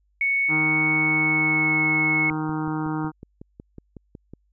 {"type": "tone with pitch glide", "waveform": "sine", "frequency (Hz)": [2217, 2195], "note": ["C#7", "C#7"], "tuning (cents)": [0, -18], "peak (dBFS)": -19, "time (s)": [0.21, 2.3], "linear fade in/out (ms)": 2, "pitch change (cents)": -18, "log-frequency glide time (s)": [0.89, 1.84]}
{"type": "harmonic tone", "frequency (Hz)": 155.56, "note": "D#3", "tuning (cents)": 0, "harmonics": [1, 2, 3, 5, 6, 7, 8, 9, 10], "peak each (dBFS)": [-29, -26, -40, -36, -35, -40, -38, -40, -48], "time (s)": [0.48, 3.12], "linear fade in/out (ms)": 50}
{"type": "click train", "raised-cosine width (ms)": 3, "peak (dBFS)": -26, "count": 12, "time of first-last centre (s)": [2.31, 4.336], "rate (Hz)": 5.43}
{"effects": ["added 50 Hz sine -63 dBFS peak until 4.52 s"]}